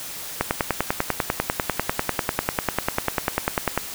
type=click train; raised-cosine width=0.5 ms; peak=-4 dBFS; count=35; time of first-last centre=0.41-3.776 s; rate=10.1 Hz; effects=white hiss -34 dBFS RMS until 3.94 s